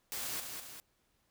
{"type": "noise with echo", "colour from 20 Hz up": "white", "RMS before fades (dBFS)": -39, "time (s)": [0.12, 0.4], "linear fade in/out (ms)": 0, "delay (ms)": 200, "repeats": 2, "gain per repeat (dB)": -5, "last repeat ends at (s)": 0.8, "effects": ["pink hiss -75 dBFS RMS until 1.3 s"]}